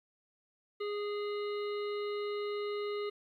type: harmonic tone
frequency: 413.2 Hz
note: G#4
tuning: 9 cents flat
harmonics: 1 / 3 / 5 / 7 / 9 / 10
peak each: -34 / -44 / -48 / -51 / -53 / -54 dBFS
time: 0.8-3.1 s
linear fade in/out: 10 ms
effects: 12-bit